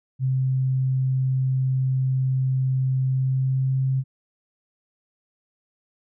sine tone with pitch glide, 131 to 132.45 Hz, C3 to C3, +2 to +22 cents, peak -19 dBFS, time 0.19-4.04 s, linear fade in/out 50 ms, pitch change +20 cents, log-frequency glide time 3.05-3.8 s, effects none

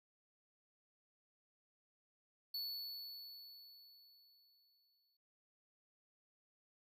square tone with exponential decay, 4435 Hz, C#8, in tune, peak -40 dBFS, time 2.54-5.17 s, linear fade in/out 5 ms, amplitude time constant 570 ms, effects none

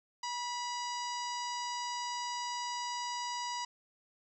harmonic tone with a mistuned harmonic, 970 Hz, B5, 31 cents flat, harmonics 1 / 2 / 3 / 4 / 5 / 6 / 7 / 8, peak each -37 / -46 / -47 / -50 / -43 / -48 / -51 / -54 dBFS, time 0.23-3.65 s, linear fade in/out 5 ms, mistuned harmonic 2, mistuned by +33 cents, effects 12-bit

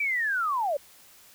sine linear sweep, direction down, 2349 to 537 Hz, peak -24 dBFS, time 0-0.77 s, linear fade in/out 5 ms, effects white hiss -54 dBFS RMS until 1.34 s

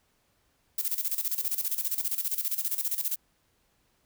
violet noise with tremolo, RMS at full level -28 dBFS, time 0.78-3.16 s, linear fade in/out 5 ms, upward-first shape square, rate 15 Hz, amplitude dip 75%, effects pink hiss -70 dBFS RMS until 4.05 s

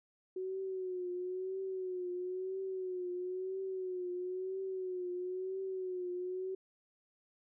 sine tone with vibrato, 370 Hz, F#4, in tune, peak -36 dBFS, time 0.36-6.55 s, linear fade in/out 5 ms, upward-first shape triangle, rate 1 Hz, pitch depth 67 cents each way, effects none

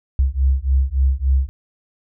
sine beating tone pair, 65.1 / 68.6 Hz, C2 / C#2, -8 / -17 cents, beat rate 3.5 Hz, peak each -17 dBFS, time 0.19-1.49 s, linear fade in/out 0 ms, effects none

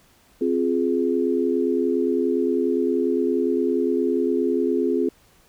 sine chord, F minor, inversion second, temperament just, 261.9 / 349.2 / 419.1 Hz, C4 / F4 / Ab4, +2 / 0 / +16 cents, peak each -23 dBFS, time 0.41-5.09 s, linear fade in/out 5 ms, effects pink hiss -57 dBFS RMS until 5.48 s

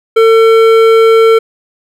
sine tone with hard clipping, 450 Hz, A4, 39 cents sharp, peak -5 dBFS, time 0.16-1.39 s, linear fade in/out 10 ms, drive 12 dB, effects none

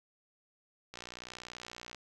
click train, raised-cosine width 0.2 ms, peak -27 dBFS, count 62, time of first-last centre 0.94-1.947 s, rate 60.6 Hz, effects none

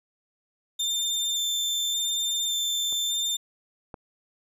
30% pulse tone with vibrato, 3577 Hz, A7, 28 cents sharp, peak -22 dBFS, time 0.79-3.37 s, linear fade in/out 10 ms, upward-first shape square, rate 0.87 Hz, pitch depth 9 cents each way
clicks, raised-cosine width 1 ms, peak -31 / -24 dBFS, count 2, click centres 2.926 / 3.942 s
effects none

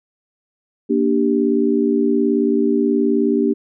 sine chord, G minor, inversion first, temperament just, 235.2 / 294 / 392 Hz, Bb3 / D4 / G4, +16 / +2 / 0 cents, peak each -18 dBFS, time 0.89-3.54 s, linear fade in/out 20 ms, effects none

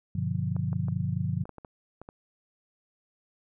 sine chord, G dominant seventh, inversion none, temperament just, 98 / 122.5 / 147 / 176.4 Hz, G2 / B2 / D3 / F3, 0 / -14 / +2 / +18 cents, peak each -32 dBFS, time 0.15-1.44 s, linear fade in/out 5 ms
clicks, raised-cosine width 1 ms, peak -29 dBFS, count 9, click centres 0.565 / 0.73 / 0.884 / 1.455 / 1.493 / 1.583 / 1.648 / 2.016 / 2.089 s
effects none

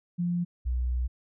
sine tone pair in turn, 174.61 / 61.73 Hz, F3 / B1, 0 / 0 cents, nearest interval octave + tritone, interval 1800 cents, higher first, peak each -25 dBFS, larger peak neither, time 0.18-0.45 / 0.65-1.08 s, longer second, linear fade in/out 20 ms, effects none

